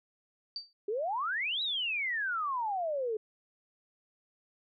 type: tone with exponential decay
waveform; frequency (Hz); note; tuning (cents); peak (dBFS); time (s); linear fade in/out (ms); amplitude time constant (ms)
sine; 4626; D8; -27; -32; 0.56-0.73; 1; 35
type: exponential two-way sweep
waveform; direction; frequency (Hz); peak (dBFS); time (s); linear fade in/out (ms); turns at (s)
sine; up then down; 392.8 to 3959 to 419.2; -30; 0.88-3.17; 5; 1.62
effects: none